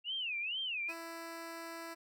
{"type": "tone with vibrato", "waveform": "sine", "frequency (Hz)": 2729, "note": "F7", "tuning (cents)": -41, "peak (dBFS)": -35, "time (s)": [0.04, 0.94], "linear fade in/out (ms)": 50, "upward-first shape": "sine", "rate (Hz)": 2.2, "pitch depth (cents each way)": 260}
{"type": "tone", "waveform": "10% pulse", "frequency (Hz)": 331.9, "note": "E4", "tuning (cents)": 12, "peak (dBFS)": -35, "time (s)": [0.88, 1.95], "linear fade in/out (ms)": 20}
{"effects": []}